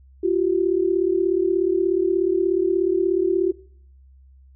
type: tone pair together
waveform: sine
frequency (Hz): 345.9 / 382.6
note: F4 / G4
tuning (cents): -17 / -42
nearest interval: major second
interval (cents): 175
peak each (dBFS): -20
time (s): 0.23-3.52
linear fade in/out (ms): 10
effects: noise-tail reverb RT60 0.6 s tail -21 dB re dry + added 66 Hz sine -47 dBFS peak until 4.55 s